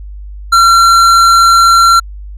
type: tone with hard clipping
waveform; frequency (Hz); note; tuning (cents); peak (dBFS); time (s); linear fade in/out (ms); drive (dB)
sine; 1364; F6; -41; -5; 0.52-2; 10; 12
effects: added 50 Hz sine -24 dBFS peak until 2.37 s